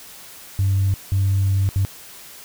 sine tone bursts at uneven times, 97.2 Hz, G2, 14 cents flat, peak -14 dBFS, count 3, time 0.59-0.94 / 1.12-1.69 / 1.76-1.85 s, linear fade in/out 0 ms, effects tanh soft clip ceiling -12 dBFS + white hiss -41 dBFS RMS until 2.44 s

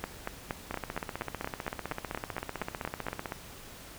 two click trains, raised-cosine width 0.5 ms, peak -17 / -19 dBFS, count 14 / 42, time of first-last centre 0.04-3.084 / 0.71-3.321 s, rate 4.27 / 15.7 Hz, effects pink hiss -48 dBFS RMS until 3.98 s

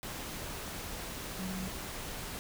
sine tone in noise, 187 Hz, F#3, 19 cents sharp, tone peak -37 dBFS, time 1.39-1.68 s, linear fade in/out 0 ms, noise pink, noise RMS -41 dBFS, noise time 0.03-2.39 s, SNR +1 dB, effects none

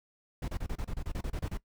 brown noise bursts, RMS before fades -34 dBFS, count 13, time 0.42-1.574 s, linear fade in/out 5 ms, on 62 ms, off 29 ms, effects noise-tail reverb RT60 0.1 s tail -19 dB re dry

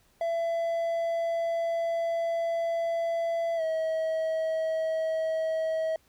triangle tone with pitch glide, 670 to 640.9 Hz, E5 to E5, +28 to -49 cents, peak -24 dBFS, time 0.21-5.96 s, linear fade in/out 2 ms, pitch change -77 cents, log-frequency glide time 3.56-3.62 s, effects pink hiss -65 dBFS RMS until 6.08 s

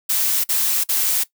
blue noise bursts, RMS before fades -19 dBFS, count 3, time 0.09-1.238 s, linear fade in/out 10 ms, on 350 ms, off 49 ms, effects noise-tail reverb RT60 0.1 s tail -18 dB re dry

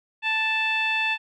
15% pulse tone with low-pass filter, 880 Hz, A5, in tune, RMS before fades -24 dBFS, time 0.22-1.18 s, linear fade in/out 50 ms, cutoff 2900 Hz, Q 3.3, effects none

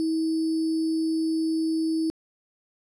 sine tone with sample-and-hold, 320.7 Hz, E4, 48 cents flat, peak -22 dBFS, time 0-2.1 s, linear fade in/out 0 ms, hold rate 4900 Hz, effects low-pass 10000 Hz 12 dB/octave

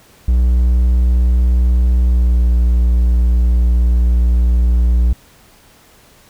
triangle tone with pitch glide, 61 to 59.64 Hz, B1 to A#1, -21 to +40 cents, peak -7 dBFS, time 0.28-5.13 s, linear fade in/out 5 ms, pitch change -39 cents, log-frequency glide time 2.08-2.45 s, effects pink hiss -47 dBFS RMS until 6.29 s

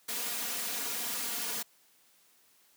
white noise with comb filter, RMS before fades -35 dBFS, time 0.08-1.63 s, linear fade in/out 10 ms, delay 4.2 ms, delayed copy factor +0.95, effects white hiss -65 dBFS RMS until 2.76 s + high-pass 150 Hz 12 dB/octave

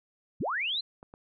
sine linear sweep, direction up, 67 to 4186 Hz, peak -28 dBFS, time 0.4-0.81 s, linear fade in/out 10 ms
clicks, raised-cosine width 1 ms, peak -33 dBFS, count 2, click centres 1.029 / 1.139 s
effects none

